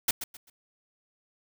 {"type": "noise with echo", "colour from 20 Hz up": "white", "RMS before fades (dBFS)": -24, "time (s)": [0.08, 0.11], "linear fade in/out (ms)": 5, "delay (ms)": 130, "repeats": 3, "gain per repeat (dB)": -11, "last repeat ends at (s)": 0.5, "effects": []}